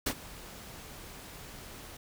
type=noise with ADSR envelope; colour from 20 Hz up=pink; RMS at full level=-28 dBFS; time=0.06-1.97 s; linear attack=7 ms; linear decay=67 ms; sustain=-19 dB; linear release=6 ms; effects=none